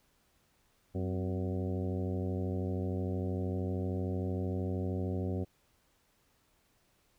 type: harmonic tone with a mistuned harmonic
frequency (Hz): 93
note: F#2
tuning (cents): +9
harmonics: 1 / 2 / 3 / 4 / 5 / 6 / 7 / 8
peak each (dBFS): -34 / -38 / -40 / -41 / -44 / -46 / -51 / -52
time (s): 0.94-5.45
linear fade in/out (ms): 20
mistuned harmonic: 3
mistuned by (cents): -81
effects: pink hiss -71 dBFS RMS until 7.18 s